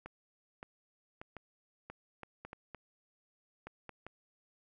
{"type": "clicks", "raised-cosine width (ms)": 0.5, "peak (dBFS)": -30, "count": 12, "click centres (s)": [0.06, 0.629, 1.215, 1.367, 1.9, 2.233, 2.45, 2.531, 2.747, 3.67, 3.893, 4.066], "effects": []}